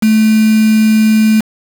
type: tone with quantisation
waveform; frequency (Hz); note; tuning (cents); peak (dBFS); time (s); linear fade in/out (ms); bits
sine; 217.9; A3; -17; -6; 0.02-1.41; 10; 3
effects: none